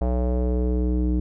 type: tone with low-pass filter sweep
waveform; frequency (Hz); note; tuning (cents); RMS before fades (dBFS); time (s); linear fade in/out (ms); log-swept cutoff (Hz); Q
square; 61.74; B1; 0; -22; 0.01-1.2; 5; 670 to 300; 2.7
effects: none